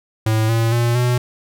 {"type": "tone with pitch steps", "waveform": "square", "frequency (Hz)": [110, 114.21, 118.58, 123.11], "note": ["A2", "A#2", "A#2", "B2"], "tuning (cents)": [0, -35, 30, -5], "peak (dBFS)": -15, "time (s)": [0.26, 1.18], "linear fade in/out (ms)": 5, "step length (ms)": 230, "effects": []}